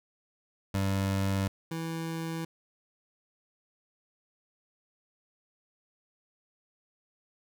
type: tone pair in turn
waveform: 25% pulse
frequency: 97.4 / 163.81 Hz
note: G2 / E3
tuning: -11 / -11 cents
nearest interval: major sixth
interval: 900 cents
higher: second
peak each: -23 / -29 dBFS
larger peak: first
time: 0.74-1.48 / 1.71-2.45 s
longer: neither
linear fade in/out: 5 ms
effects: none